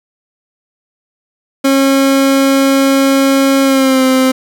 30% pulse tone with pitch glide, 272 to 260.6 Hz, C#4 to C4, -33 to -7 cents, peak -5 dBFS, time 1.64-4.32 s, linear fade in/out 10 ms, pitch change -74 cents, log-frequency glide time 3.63-4.03 s, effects none

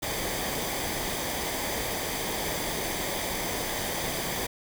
pink noise with comb filter, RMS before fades -31 dBFS, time 0.02-4.47 s, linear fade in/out 10 ms, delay 0.73 ms, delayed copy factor -0.55, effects none

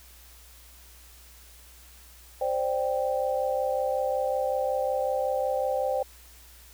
sine chord, C suspended second, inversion none, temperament just, 523.3 / 588.7 / 784.9 Hz, C5 / D5 / G5, 0 / +4 / +2 cents, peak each -27 / -30 / -30 dBFS, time 2.41-6.03 s, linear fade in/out 5 ms, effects added 60 Hz sine -52 dBFS peak until 6.73 s + white hiss -53 dBFS RMS until 6.73 s

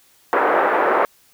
pink band-pass noise, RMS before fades -17 dBFS, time 0.33-1.05 s, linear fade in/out 0 ms, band 390 to 1600 Hz, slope 24 dB/octave, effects white hiss -55 dBFS RMS until 1.33 s

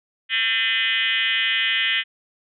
sine tone with frequency modulation, 2499 Hz, D#7, 7 cents sharp, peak -18 dBFS, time 0.29-2.04 s, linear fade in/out 50 ms, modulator 231 Hz, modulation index 3.5, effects none

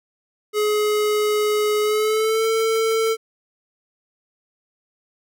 square tone with pitch glide, 421.7 to 446.8 Hz, G#4 to A4, +26 to +27 cents, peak -18 dBFS, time 0.53-3.17 s, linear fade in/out 50 ms, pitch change +101 cents, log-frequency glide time 1.82-2.45 s, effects none

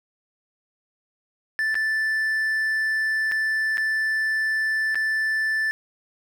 triangle tone with dropouts, 1760 Hz, A6, in tune, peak -19 dBFS, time 1.59-5.71 s, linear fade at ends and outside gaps 0 ms, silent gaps 1.744-1.753 / 3.315-3.32 / 3.772-3.78 / 4.946-4.955 s, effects none

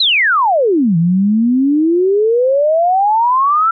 sine exponential two-way sweep, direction down then up, 4186 to 161.9 to 1361 Hz, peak -9 dBFS, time 0-3.71 s, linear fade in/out 5 ms, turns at 0.97 s, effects none

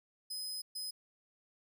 sawtooth tone bursts at uneven times, 5040 Hz, D#8, 21 cents sharp, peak -36 dBFS, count 2, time 0.3-0.62 / 0.75-0.91 s, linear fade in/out 10 ms, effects none

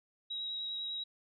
sine tone with vibrato, 3837 Hz, A#7, 49 cents sharp, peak -36 dBFS, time 0.3-1.04 s, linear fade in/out 10 ms, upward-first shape triangle, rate 10 Hz, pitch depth 15 cents each way, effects none

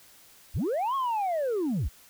sine linear two-way sweep, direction up then down, 37.68 to 1108.7 to 37.68 Hz, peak -23 dBFS, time 0.54-1.89 s, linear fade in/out 20 ms, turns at 0.95 s, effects tanh soft clip ceiling -24 dBFS + white hiss -55 dBFS RMS until 2.09 s

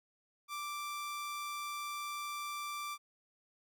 sawtooth tone, 1174.7 Hz, D6, in tune, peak -35 dBFS, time 0.48-2.98 s, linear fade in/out 50 ms, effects none

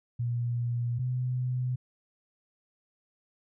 sine tone pair in turn, 119.7 / 126.05 Hz, A#2 / B2, +46 / +36 cents, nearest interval minor second, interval 90 cents, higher second, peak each -27 / -27 dBFS, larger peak neither, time 0.19-0.99 / 0.99-1.76 s, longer first, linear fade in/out 10 ms, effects none

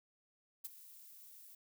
violet noise with ADSR envelope, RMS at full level -41 dBFS, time 0.64-1.55 s, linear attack 11 ms, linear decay 23 ms, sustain -16 dB, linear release 5 ms, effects none

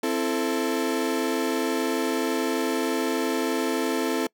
35% pulse chord, A minor, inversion first, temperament equal with one note detuned, 261.6 / 333.3 / 440 Hz, C4 / E4 / A4, 0 / +19 / 0 cents, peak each -26 dBFS, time 0.03-4.27 s, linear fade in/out 5 ms, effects noise-tail reverb RT60 0.1 s tail -25 dB re dry

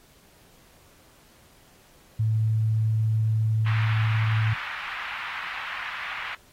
sine tone, 110 Hz, A2, in tune, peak -20 dBFS, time 2.19-4.54 s, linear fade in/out 10 ms
white band-pass noise, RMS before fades -34 dBFS, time 3.66-6.35 s, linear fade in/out 5 ms, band 990 to 2400 Hz, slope 24 dB/octave
effects pink hiss -57 dBFS RMS until 6.52 s + AAC 48 kbps

